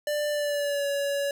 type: tone with pitch glide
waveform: square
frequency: 592 to 564.9 Hz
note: D5 to C#5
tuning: +14 to +33 cents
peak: -26 dBFS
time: 0.07-1.31 s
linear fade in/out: 2 ms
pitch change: -81 cents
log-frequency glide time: 0.3-0.87 s
effects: none